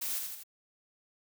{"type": "noise with echo", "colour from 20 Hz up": "blue", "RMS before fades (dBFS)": -35, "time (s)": [0.01, 0.19], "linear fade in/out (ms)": 10, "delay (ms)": 82, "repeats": 3, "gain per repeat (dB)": -4, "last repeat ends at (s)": 0.436, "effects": []}